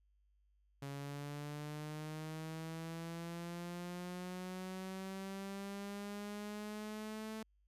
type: linear sweep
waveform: sawtooth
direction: up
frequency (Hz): 139 to 220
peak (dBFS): -39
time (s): 0.82-7.43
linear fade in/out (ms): 5
effects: added 50 Hz sine -70 dBFS peak until 7.67 s + resampled to 32000 Hz